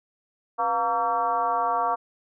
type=tone with frequency modulation; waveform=sine; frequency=924 Hz; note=A#5; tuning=16 cents flat; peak=-21 dBFS; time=0.58-1.96 s; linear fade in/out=20 ms; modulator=217 Hz; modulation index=1.5; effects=none